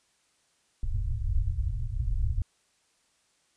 pink low-pass noise, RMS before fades -28 dBFS, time 0.83-2.42 s, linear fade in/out 2 ms, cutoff 120 Hz, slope 96 dB/octave, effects white hiss -69 dBFS RMS until 3.56 s + resampled to 22050 Hz

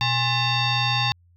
sine tone with frequency modulation, 1760 Hz, A6, in tune, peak -19 dBFS, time 0.01-1.12 s, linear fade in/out 0 ms, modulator 941 Hz, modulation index 2.9, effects added 87 Hz sine -54 dBFS peak until 1.36 s

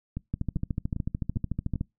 two click trains, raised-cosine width 5 ms, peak -19 / -16 dBFS, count 5 / 21, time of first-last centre 0.17-1.757 / 0.34-1.811 s, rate 2.52 / 13.6 Hz, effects noise-tail reverb RT60 0.2 s tail -25 dB re dry

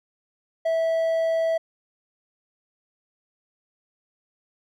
triangle tone with hard clipping, 654 Hz, E5, 14 cents flat, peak -21 dBFS, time 0.65-1.58 s, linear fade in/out 10 ms, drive 6 dB, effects none

